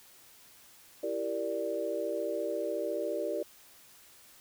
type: chord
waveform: sine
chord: E half-diminished seventh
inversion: none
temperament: equal with one note detuned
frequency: 332.1 / 392 / 466.2 / 587.3 Hz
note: E4 / G4 / Bb4 / D5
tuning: +13 / 0 / 0 / 0 cents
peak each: -38 / -37 / -37 / -34 dBFS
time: 1.03-3.43 s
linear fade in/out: 5 ms
effects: white hiss -57 dBFS RMS until 4.4 s